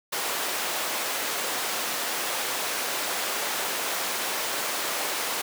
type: high-pass noise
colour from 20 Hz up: pink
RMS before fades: -29 dBFS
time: 0.12-5.42 s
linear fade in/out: 10 ms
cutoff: 530 Hz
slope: 12 dB/octave
effects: none